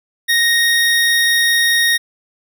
25% pulse tone, 1864.7 Hz, A#6, in tune, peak -8 dBFS, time 0.28-1.98 s, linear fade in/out 20 ms, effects none

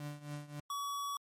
35% pulse tone with tremolo, 146.83 Hz, D3, in tune, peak -37 dBFS, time 0-0.6 s, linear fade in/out 2 ms, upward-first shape triangle, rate 3.7 Hz, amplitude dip 85%
square tone, 1133 Hz, C#6, 37 cents sharp, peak -37 dBFS, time 0.7-1.17 s, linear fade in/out 2 ms
effects MP3 64 kbps

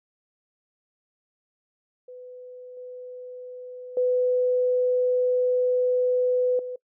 sine tone with level steps, 500 Hz, B4, 21 cents sharp, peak -39 / -36 / -19 / -30 dBFS, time 2.08-6.76 s, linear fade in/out 5 ms, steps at 2.77 / 3.97 / 6.59 s, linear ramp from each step 2 ms, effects noise-tail reverb RT60 0.1 s tail -23 dB re dry

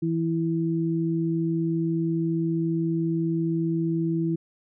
sine tone pair together, 164.23 / 329.6 Hz, E3 / E4, -6 / 0 cents, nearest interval octave, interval 1206 cents, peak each -25 dBFS, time 0.02-4.36 s, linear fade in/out 10 ms, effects none

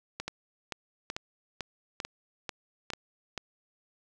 two click trains, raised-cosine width 0.2 ms, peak -17 / -17 dBFS, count 8 / 4, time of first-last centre 0.28-3.377 / 0.2-2.903 s, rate 2.26 / 1.11 Hz, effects none

